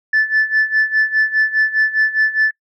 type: tone with tremolo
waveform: sine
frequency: 1748 Hz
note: A6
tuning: 12 cents flat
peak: -8 dBFS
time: 0.13-2.51 s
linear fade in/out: 5 ms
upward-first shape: sine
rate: 4.9 Hz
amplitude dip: 85%
effects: noise-tail reverb RT60 0.1 s tail -23 dB re dry + tanh soft clip ceiling -8 dBFS